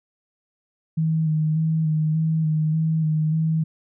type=tone with vibrato; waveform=sine; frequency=157.6 Hz; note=D#3; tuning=23 cents sharp; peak=-18 dBFS; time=0.97-3.64 s; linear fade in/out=10 ms; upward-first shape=square; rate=1.7 Hz; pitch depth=24 cents each way; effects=none